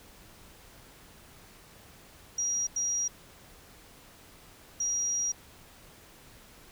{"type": "tone bursts at uneven times", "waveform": "sine", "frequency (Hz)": 5730, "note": "F8", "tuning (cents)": 44, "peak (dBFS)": -27, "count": 3, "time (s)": [[2.38, 2.67], [2.76, 3.08], [4.8, 5.32]], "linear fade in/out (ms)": 5, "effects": ["pink hiss -54 dBFS RMS until 6.71 s"]}